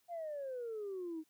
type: exponential sweep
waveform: sine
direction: down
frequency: 708 to 308 Hz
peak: -38 dBFS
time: 0.08-1.24 s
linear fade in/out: 50 ms
effects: tanh soft clip ceiling -36 dBFS + white hiss -75 dBFS RMS until 1.29 s